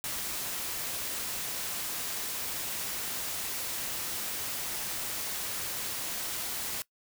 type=noise; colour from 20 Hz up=white; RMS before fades=-35 dBFS; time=0.04-6.82 s; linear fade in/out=0 ms; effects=noise-tail reverb RT60 0.1 s tail -21 dB re dry